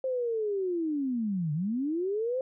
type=linear two-way sweep; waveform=sine; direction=down then up; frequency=530 to 144.1 to 530 Hz; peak=-27 dBFS; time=0.04-2.41 s; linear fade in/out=2 ms; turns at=1.53 s; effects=none